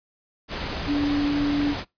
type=tone in noise; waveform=sine; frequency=288.9 Hz; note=D4; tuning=28 cents flat; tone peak=-20 dBFS; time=0.86-1.76 s; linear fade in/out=50 ms; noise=pink; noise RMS=-30 dBFS; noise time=0.48-1.85 s; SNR=+7 dB; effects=noise-tail reverb RT60 0.2 s tail -23 dB re dry + resampled to 11025 Hz